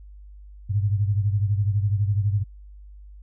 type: beating tone pair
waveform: sine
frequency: 100 / 112 Hz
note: G2 / A2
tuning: +35 / +31 cents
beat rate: 12 Hz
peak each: -20 / -26 dBFS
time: 0.69-2.44 s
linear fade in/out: 20 ms
effects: added 50 Hz sine -41 dBFS peak until 3.22 s